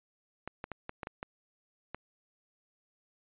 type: clicks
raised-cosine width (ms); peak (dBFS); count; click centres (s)
0.5; -23; 8; 0.476 / 0.641 / 0.717 / 0.894 / 1.032 / 1.071 / 1.229 / 1.946
effects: resampled to 8000 Hz